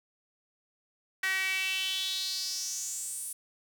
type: tone with high-pass filter sweep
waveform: sawtooth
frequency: 380 Hz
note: F#4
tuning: 46 cents sharp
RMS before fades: -33 dBFS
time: 1.23-3.33 s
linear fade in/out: 5 ms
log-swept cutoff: 1800 to 10000 Hz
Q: 5
effects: none